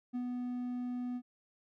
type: tone with ADSR envelope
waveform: triangle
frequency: 246.9 Hz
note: B3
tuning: in tune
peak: -31 dBFS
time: 0.13-1.22 s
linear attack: 25 ms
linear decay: 74 ms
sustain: -2 dB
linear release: 58 ms
effects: none